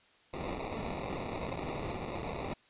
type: noise with sample-and-hold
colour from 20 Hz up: blue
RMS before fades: -38 dBFS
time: 0.33-2.54 s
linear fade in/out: 10 ms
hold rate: 1575 Hz
effects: white hiss -64 dBFS RMS until 2.69 s + resampled to 8000 Hz

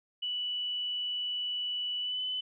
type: tone with pitch glide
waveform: sine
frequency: 2960 to 3012 Hz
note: F#7 to F#7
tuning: 0 to +30 cents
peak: -31 dBFS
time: 0.22-2.41 s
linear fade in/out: 10 ms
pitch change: +30 cents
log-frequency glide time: 2-2.21 s
effects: none

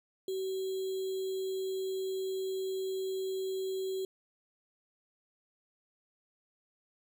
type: tone with sample-and-hold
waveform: sine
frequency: 380 Hz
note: F#4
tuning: 46 cents sharp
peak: -32 dBFS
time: 0.28-4.05 s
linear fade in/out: 2 ms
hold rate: 3675 Hz
effects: none

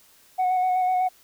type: tone with vibrato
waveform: sine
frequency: 737 Hz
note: F#5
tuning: 7 cents flat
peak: -17 dBFS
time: 0.38-1.09 s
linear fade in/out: 20 ms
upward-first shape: square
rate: 8 Hz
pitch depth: 16 cents each way
effects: tanh soft clip ceiling -18 dBFS + white hiss -56 dBFS RMS until 1.23 s

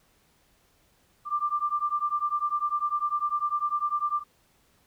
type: beating tone pair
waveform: sine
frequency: 1180 / 1190 Hz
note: D6 / D6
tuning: +8 / +22 cents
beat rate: 10 Hz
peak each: -28 dBFS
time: 1.25-4.24 s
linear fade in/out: 50 ms
effects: pink hiss -65 dBFS RMS until 4.86 s

